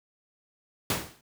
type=noise with exponential decay; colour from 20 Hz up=pink; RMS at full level=-23 dBFS; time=0.9-1.21 s; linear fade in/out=2 ms; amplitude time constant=66 ms; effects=high-pass 80 Hz 12 dB/octave